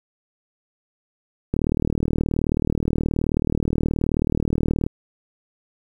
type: click train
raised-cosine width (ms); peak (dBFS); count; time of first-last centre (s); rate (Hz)
3; -8; 130; 1.54-4.865; 38.8
effects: 8-bit